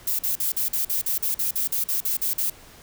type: noise bursts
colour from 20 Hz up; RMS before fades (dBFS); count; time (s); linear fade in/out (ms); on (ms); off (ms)
violet; -24; 15; 0.07-2.5; 5; 120; 45
effects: pink hiss -48 dBFS RMS until 2.82 s